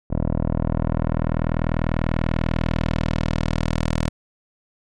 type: tone with low-pass filter sweep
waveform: 10% pulse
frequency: 40.21 Hz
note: E1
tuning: 42 cents flat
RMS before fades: -22 dBFS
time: 0.1-4.09 s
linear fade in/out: 10 ms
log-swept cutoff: 650 to 7800 Hz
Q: 0.85
effects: none